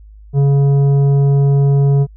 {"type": "tone with tanh clipping", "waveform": "sine", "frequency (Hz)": 140, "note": "C#3", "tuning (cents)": 18, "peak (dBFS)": -10, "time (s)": [0.33, 2.07], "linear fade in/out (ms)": 50, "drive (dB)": 9, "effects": ["added 52 Hz sine -36 dBFS peak until 2.16 s"]}